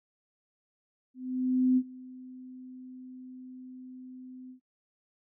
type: tone with ADSR envelope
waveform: sine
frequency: 255.4 Hz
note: C4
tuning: 42 cents flat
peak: -20 dBFS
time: 1.14-4.6 s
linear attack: 630 ms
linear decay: 56 ms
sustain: -23 dB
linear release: 100 ms
effects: noise-tail reverb RT60 0.2 s tail -20 dB re dry